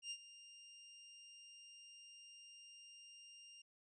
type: tone with ADSR envelope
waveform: 25% pulse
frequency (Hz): 2800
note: F7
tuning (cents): +4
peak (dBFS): -38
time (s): 0.02-3.62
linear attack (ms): 88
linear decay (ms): 62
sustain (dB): -15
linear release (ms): 6
effects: resampled to 22050 Hz